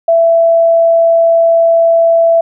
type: tone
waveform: sine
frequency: 666 Hz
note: E5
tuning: 18 cents sharp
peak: -5 dBFS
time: 0.08-2.41 s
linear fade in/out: 5 ms
effects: none